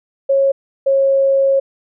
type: tone pair in turn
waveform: sine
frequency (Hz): 547 / 544.6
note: C#5 / C#5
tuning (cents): -23 / -31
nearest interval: unison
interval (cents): 8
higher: first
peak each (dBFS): -10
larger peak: neither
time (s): 0.29-0.52 / 0.86-1.6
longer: second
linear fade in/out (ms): 10
effects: none